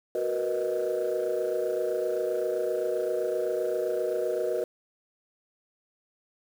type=chord; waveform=sine; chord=B major seventh; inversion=second; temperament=equal; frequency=370 / 466.2 / 493.9 / 622.3 Hz; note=F#4 / A#4 / B4 / D#5; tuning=0 / 0 / 0 / 0 cents; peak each=-30 dBFS; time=0.15-4.64 s; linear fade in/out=2 ms; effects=tanh soft clip ceiling -20 dBFS + 8-bit